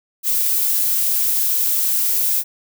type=noise; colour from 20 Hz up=violet; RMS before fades=-18 dBFS; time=0.23-2.44 s; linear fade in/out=50 ms; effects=none